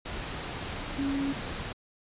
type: tone in noise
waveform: sine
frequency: 277.2 Hz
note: C#4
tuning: in tune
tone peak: -27 dBFS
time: 0.98-1.33 s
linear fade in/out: 10 ms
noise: pink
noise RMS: -36 dBFS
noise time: 0.05-1.73 s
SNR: +6 dB
effects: resampled to 8000 Hz